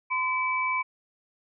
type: tone pair together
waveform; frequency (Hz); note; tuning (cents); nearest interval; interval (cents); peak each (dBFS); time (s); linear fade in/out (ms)
sine; 1023.4 / 2300; C6 / D7; -39 / -37; octave + major second; 1402; -27; 0.1-0.83; 20
effects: none